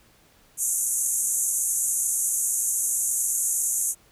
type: band-pass noise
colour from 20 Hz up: pink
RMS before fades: -25 dBFS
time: 0.57-3.95 s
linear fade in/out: 50 ms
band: 6400 to 12000 Hz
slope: 96 dB/octave
effects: pink hiss -58 dBFS RMS until 4.11 s